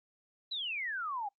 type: exponential sweep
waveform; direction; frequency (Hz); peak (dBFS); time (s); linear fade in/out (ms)
sine; down; 4057 to 780; -34; 0.51-1.29; 10
effects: noise-tail reverb RT60 0.1 s tail -25 dB re dry + Opus 48 kbps